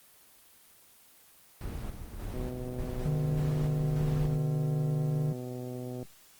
brown noise with tremolo, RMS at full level -36 dBFS, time 1.61-4.36 s, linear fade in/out 0 ms, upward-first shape square, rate 1.7 Hz, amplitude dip 50%
click train, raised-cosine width 2 ms, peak -27 dBFS, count 462, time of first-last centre 2.34-6.028 s, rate 125 Hz
triangle tone, 150 Hz, D3, 37 cents sharp, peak -25 dBFS, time 3.05-5.33 s, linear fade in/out 10 ms
effects white hiss -58 dBFS RMS until 6.39 s + Opus 24 kbps

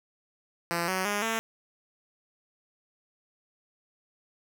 5% pulse tone with pitch steps, 170.7 / 187.23 / 205.4 / 225.2 Hz, F3 / F#3 / G#3 / A3, -39 / +21 / -19 / +40 cents, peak -16 dBFS, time 0.71-1.39 s, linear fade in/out 0 ms, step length 170 ms, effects none

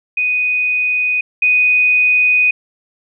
sine tone pair in turn, 2489 / 2489 Hz, D#7 / D#7, 0 / 0 cents, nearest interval unison, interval 0 cents, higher neither, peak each -13 / -9 dBFS, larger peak second, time 0.17-1.21 / 1.42-2.51 s, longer second, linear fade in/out 5 ms, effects none

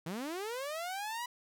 sawtooth linear sweep, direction up, 151.9 to 987.8 Hz, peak -33 dBFS, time 0.06-1.26 s, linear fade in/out 5 ms, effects none

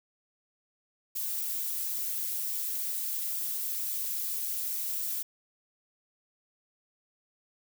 violet noise with flanger, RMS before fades -33 dBFS, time 1.15-5.23 s, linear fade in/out 10 ms, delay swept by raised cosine 0.85 to 6.65 ms, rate 3.6 Hz, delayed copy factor +0.55, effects none

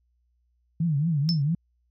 sine tone with vibrato, 154.2 Hz, D#3, 15 cents flat, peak -21 dBFS, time 0.8-1.55 s, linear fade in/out 5 ms, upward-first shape triangle, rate 4.4 Hz, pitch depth 220 cents each way
sine tone with exponential decay, 5274 Hz, E8, in tune, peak -21 dBFS, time 1.29-1.42 s, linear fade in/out 0 ms, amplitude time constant 27 ms
effects added 60 Hz sine -66 dBFS peak until 1.9 s

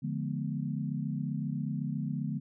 sine chord, D diminished seventh, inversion none, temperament equal with one note detuned, 146.83 / 174.61 / 212.4 / 246.9 Hz, D3 / F3 / Ab3 / Cb4, 0 / 0 / +39 / 0 cents, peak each -34 / -38 / -37 / -38 dBFS, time 0.02-2.4 s, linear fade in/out 20 ms, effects none

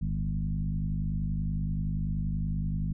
sine tone with frequency modulation, 107.3 Hz, A2, 43 cents flat, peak -27 dBFS, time 0.01-2.93 s, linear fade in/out 10 ms, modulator 50.5 Hz, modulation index 1.8, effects none

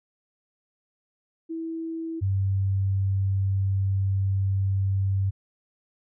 sine tone pair in turn, 326.7 / 97.13 Hz, E4 / G2, -15 / -15 cents, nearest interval octave + major sixth, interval 2100 cents, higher first, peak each -29 / -21 dBFS, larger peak second, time 1.49-2.21 / 2.21-5.31 s, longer second, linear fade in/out 20 ms, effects none

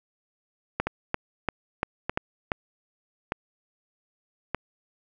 two click trains, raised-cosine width 0.5 ms, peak -9 / -11 dBFS, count 6 / 4, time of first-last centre 0.8-2.518 / 0.87-4.546 s, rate 2.91 / 0.816 Hz, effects none

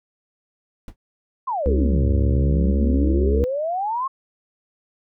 brown noise with exponential decay, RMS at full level -28 dBFS, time 0.88-0.96 s, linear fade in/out 1 ms, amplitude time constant 16 ms
sine exponential two-way sweep, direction down then up, 1100 to 91.1 to 1100 Hz, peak -21 dBFS, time 1.47-4.08 s, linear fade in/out 10 ms, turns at 2.11 s
harmonic tone, 69.3 Hz, C#2, in tune, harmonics 1 / 3 / 4 / 5 / 6 / 7 / 8, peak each -17 / -27 / -29 / -31 / -33 / -34 / -35 dBFS, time 1.66-3.44 s, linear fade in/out 0 ms
effects none

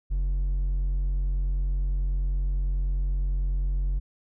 sine tone with hard clipping, 45.37 Hz, F#1, 33 cents flat, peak -24 dBFS, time 0.1-4 s, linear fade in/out 20 ms, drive 3 dB, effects none

